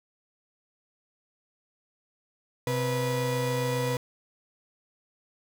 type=tone pair together; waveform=35% pulse; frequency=129.34 / 490 Hz; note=C3 / B4; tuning=-20 / -14 cents; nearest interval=octave + major seventh; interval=2306 cents; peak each=-27 dBFS; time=2.67-3.97 s; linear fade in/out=2 ms; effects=none